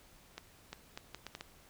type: accelerating click train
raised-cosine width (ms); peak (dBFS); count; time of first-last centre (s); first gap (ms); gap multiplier
0.2; -25; 7; 0.38-1.409; 350; 0.7
effects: pink hiss -61 dBFS RMS until 1.69 s